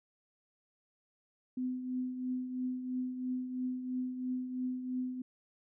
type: tone with tremolo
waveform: sine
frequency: 253.7 Hz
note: B3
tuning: 47 cents sharp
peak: -31 dBFS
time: 1.57-5.22 s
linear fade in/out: 5 ms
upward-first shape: triangle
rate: 3 Hz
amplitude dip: 60%
effects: none